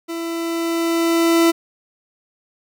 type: tone with level ramp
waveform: 40% pulse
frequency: 333.6 Hz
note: E4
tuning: 21 cents sharp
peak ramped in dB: -24 to -10 dBFS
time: 0.08-1.52 s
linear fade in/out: 20 ms
effects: none